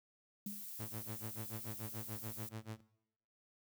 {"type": "tone with exponential decay", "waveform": "sine", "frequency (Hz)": 204, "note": "G#3", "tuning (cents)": -31, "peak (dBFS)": -39, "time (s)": [0.46, 0.69], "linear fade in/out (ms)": 5, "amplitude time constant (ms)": 49}
{"type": "noise", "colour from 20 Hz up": "violet", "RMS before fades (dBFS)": -48, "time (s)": [0.46, 2.49], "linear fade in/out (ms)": 2}
{"type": "tone with tremolo", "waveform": "sawtooth", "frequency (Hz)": 110, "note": "A2", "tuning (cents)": 0, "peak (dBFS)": -38, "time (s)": [0.79, 2.81], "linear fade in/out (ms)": 10, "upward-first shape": "sine", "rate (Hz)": 6.9, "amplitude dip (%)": 100}
{"effects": ["noise-tail reverb RT60 0.8 s tail -20 dB re dry"]}